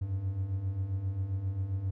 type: beating tone pair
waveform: triangle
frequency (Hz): 90.5 / 98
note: F#2 / G2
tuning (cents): -38 / 0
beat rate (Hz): 7.5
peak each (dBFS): -36 / -29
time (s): 0.01-1.91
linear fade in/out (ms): 10
effects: none